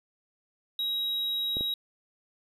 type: tone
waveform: triangle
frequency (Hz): 3825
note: A#7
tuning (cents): +44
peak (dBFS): -26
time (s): 0.79-1.74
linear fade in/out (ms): 2
type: clicks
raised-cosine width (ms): 2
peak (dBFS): -23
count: 2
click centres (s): 1.569 / 1.609
effects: resampled to 32000 Hz